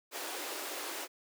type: high-pass noise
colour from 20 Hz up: pink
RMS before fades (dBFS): -40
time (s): 0.11-1.08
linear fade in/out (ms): 50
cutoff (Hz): 310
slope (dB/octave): 48
effects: none